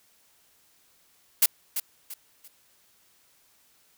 blue noise with echo, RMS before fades -18 dBFS, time 1.42-1.46 s, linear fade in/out 5 ms, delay 340 ms, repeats 3, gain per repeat -10 dB, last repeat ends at 2.48 s, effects white hiss -63 dBFS RMS until 3.97 s

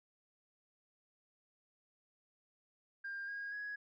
sine tone with pitch steps, 1600 / 1633.6 / 1667.9 Hz, G6 / G#6 / G#6, +35 / -29 / +7 cents, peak -39 dBFS, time 3.04-3.76 s, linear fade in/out 10 ms, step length 240 ms, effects tanh soft clip ceiling -37 dBFS

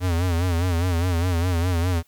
square tone with vibrato, 87.31 Hz, F2, in tune, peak -20 dBFS, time 0-2.03 s, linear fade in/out 50 ms, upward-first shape sine, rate 4.9 Hz, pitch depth 95 cents each way, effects white hiss -62 dBFS RMS until 2.07 s

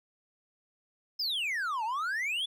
triangle exponential two-way sweep, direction down then up, 5300 to 844 to 3514 Hz, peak -28 dBFS, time 1.19-2.46 s, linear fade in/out 10 ms, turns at 1.84 s, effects none

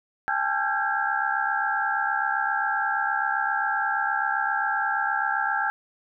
sine tone cluster, 799 / 867 / 1361 / 1571 / 1638 Hz, G5 / A5 / F6 / G6 / G#6, +33 / -26 / -45 / +3 / -24 cents, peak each -29 dBFS, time 0.28-5.7 s, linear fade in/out 0 ms, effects none

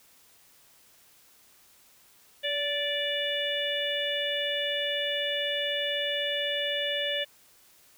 harmonic tone with a mistuned harmonic, 584 Hz, D5, 10 cents flat, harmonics 1 / 3 / 4 / 5 / 6, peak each -32 / -34 / -39 / -32 / -33 dBFS, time 2.43-7.25 s, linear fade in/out 20 ms, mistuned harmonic 1, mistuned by -26 cents, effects white hiss -59 dBFS RMS until 7.97 s

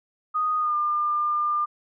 sine tone with pitch glide, 1241 to 1200.8 Hz, D#6 to D6, -5 to +38 cents, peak -21 dBFS, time 0.34-1.66 s, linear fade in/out 20 ms, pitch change -57 cents, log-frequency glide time 0.59-0.75 s, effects none

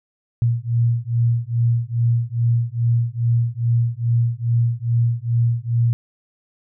sine beating tone pair, 116.54 / 118.94 Hz, A#2 / A#2, 0 / +35 cents, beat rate 2.4 Hz, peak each -19 dBFS, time 0.42-5.93 s, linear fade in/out 0 ms, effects none

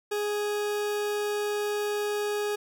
40% pulse tone, 415.3 Hz, G#4, in tune, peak -26 dBFS, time 0.11-2.56 s, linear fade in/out 10 ms, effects none

